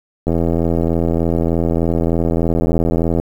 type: click train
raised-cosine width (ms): 2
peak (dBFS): -4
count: 245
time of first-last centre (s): 0.27-3.199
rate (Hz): 83.3
effects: 7-bit